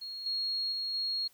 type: tone with level steps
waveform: sine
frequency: 4291 Hz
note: C8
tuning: 43 cents sharp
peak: -38 / -30 / -32 / -30 dBFS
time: 0.01-1.28 s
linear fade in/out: 10 ms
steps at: 0.26 / 0.72 / 0.94 s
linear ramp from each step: 2 ms
effects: white hiss -64 dBFS RMS until 1.33 s